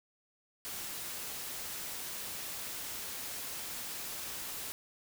white noise, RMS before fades -41 dBFS, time 0.65-4.72 s, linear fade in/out 0 ms, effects none

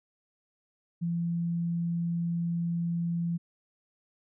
sine tone, 170 Hz, F3, 46 cents flat, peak -27 dBFS, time 1.01-3.38 s, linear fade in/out 20 ms, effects none

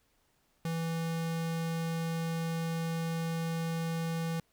square tone, 164.81 Hz, E3, in tune, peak -32 dBFS, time 0.65-4.4 s, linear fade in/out 2 ms, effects pink hiss -72 dBFS RMS until 4.52 s

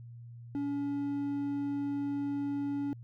triangle tone, 283.6 Hz, C#4, 40 cents sharp, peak -29 dBFS, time 0.55-2.93 s, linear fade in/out 0 ms, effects added 118 Hz sine -45 dBFS peak until 3.03 s

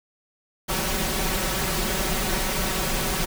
pink noise with comb filter, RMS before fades -25 dBFS, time 0.68-3.26 s, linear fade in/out 20 ms, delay 5.3 ms, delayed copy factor +0.75, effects none

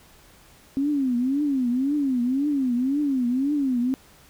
sine tone with vibrato, 266.6 Hz, C4, 33 cents sharp, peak -20 dBFS, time 0.77-3.94 s, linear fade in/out 0 ms, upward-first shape triangle, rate 1.9 Hz, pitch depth 210 cents each way, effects pink hiss -53 dBFS RMS until 4.29 s

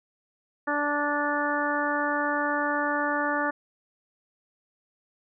harmonic tone, 292 Hz, D4, 10 cents flat, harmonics 1 / 2 / 3 / 4 / 5 / 6, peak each -31 / -31 / -31 / -31 / -31 / -31 dBFS, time 0.67-3.51 s, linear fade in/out 10 ms, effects none

